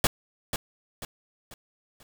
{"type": "noise with echo", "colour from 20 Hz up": "pink", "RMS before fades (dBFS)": -21, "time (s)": [0.04, 0.07], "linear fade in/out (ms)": 2, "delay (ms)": 490, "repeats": 4, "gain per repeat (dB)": -8, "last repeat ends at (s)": 2.03, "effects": []}